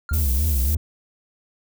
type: tone with exponential decay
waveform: triangle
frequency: 1396.9 Hz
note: F6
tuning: in tune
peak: -26 dBFS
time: 0.09-0.25 s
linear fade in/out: 1 ms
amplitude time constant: 33 ms
type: tone with vibrato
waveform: triangle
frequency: 70.9 Hz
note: C#2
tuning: 40 cents sharp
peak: -16 dBFS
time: 0.11-0.77 s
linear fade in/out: 5 ms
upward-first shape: sine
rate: 3.5 Hz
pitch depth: 190 cents each way
type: noise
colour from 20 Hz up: violet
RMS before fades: -28 dBFS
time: 0.13-0.75 s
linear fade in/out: 5 ms
effects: none